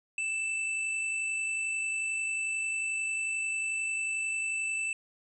square tone with amplitude modulation, 2647 Hz, E7, 7 cents sharp, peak -29 dBFS, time 0.18-4.93 s, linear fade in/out 2 ms, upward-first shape sine, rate 51.2 Hz, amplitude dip 30%, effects resampled to 24000 Hz

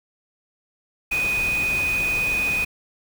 sine tone in noise, 2489 Hz, D#7, in tune, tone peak -20 dBFS, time 1.11-2.65 s, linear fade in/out 10 ms, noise pink, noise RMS -32 dBFS, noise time 1.11-2.65 s, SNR +9 dB, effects none

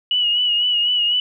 sine tone with vibrato, 2914 Hz, F#7, 27 cents flat, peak -15 dBFS, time 0.11-1.2 s, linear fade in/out 2 ms, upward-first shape sine, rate 4 Hz, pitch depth 41 cents each way, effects none

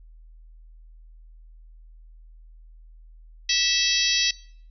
harmonic tone with a mistuned harmonic, 650 Hz, E5, 24 cents flat, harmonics 3 / 4 / 5 / 6 / 7 / 8 / 9, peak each -30 / -27 / -27 / -26 / -27 / -27 / -29 dBFS, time 3.49-4.31 s, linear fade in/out 5 ms, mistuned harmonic 4, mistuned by +18 cents, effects noise-tail reverb RT60 0.6 s tail -23 dB re dry + added 40 Hz sine -45 dBFS peak until 4.7 s

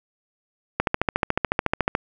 click train, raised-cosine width 0.5 ms, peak -4 dBFS, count 17, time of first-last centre 0.8-1.951 s, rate 13.9 Hz, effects none

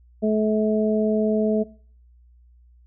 harmonic tone, 215.3 Hz, A3, 37 cents flat, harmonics 1 / 2 / 3, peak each -20 / -23 / -25 dBFS, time 0.22-1.64 s, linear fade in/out 20 ms, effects noise-tail reverb RT60 0.5 s tail -22 dB re dry + added 60 Hz sine -50 dBFS peak until 2.86 s

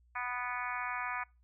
harmonic tone with a mistuned harmonic, 246.9 Hz, B3, in tune, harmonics 3 / 4 / 5 / 6 / 7 / 8 / 9 / 10, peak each -44 / -40 / -41 / -43 / -42 / -48 / -43 / -47 dBFS, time 0.15-1.24 s, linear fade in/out 10 ms, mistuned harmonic 10, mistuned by -21 cents, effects noise-tail reverb RT60 0.3 s tail -26 dB re dry + added 60 Hz sine -63 dBFS peak until 1.43 s

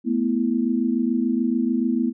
sine chord, A suspended second, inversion none, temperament equal, 220 / 246.9 / 329.6 Hz, A3 / B3 / E4, 0 / 0 / 0 cents, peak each -24 / -21 / -26 dBFS, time 0.04-2.13 s, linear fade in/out 50 ms, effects none

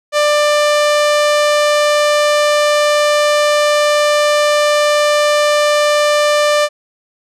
sawtooth tone, 593 Hz, D5, 17 cents sharp, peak -6 dBFS, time 0.12-6.69 s, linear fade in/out 50 ms, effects low-pass 8000 Hz 12 dB/octave

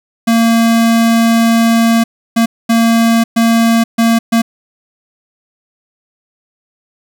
square tone bursts at uneven times, 229.2 Hz, A#3, 29 cents flat, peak -8 dBFS, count 6, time 0.27-2.04 / 2.36-2.46 / 2.69-3.24 / 3.36-3.84 / 3.98-4.19 / 4.32-4.42 s, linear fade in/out 10 ms, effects none

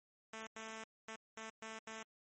5% pulse tone bursts at uneven times, 221.5 Hz, A3, 12 cents sharp, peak -35 dBFS, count 6, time 0.33-0.47 / 0.56-0.84 / 1.08-1.16 / 1.37-1.5 / 1.62-1.79 / 1.87-2.03 s, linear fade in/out 5 ms, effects MP3 32 kbps

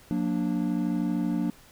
triangle chord, Gb augmented, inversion none, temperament equal with one note detuned, 180.35 / 233.1 / 293.7 Hz, Gb3 / Bb3 / D4, -44 / 0 / 0 cents, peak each -27 dBFS, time 0.11-1.5 s, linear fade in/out 0 ms, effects pink hiss -54 dBFS RMS until 1.71 s

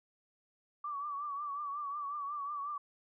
sine tone with vibrato, 1154 Hz, D6, 31 cents flat, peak -36 dBFS, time 0.84-2.78 s, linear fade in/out 5 ms, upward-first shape triangle, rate 5.5 Hz, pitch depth 78 cents each way, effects none

